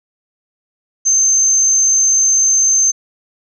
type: tone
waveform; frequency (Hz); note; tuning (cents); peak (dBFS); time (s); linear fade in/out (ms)
sine; 6272; G8; 0; -9; 1.05-2.92; 20
effects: none